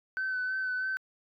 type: tone with vibrato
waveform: sine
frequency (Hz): 1519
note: F#6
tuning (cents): +45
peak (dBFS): -28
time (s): 0.17-0.97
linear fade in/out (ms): 0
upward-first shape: sine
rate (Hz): 3.1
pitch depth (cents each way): 23
effects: tanh soft clip ceiling -26 dBFS